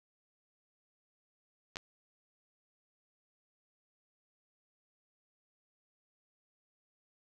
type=clicks; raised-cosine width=0.2 ms; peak=-26 / -19 dBFS; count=2; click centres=1.758 / 1.769 s; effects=none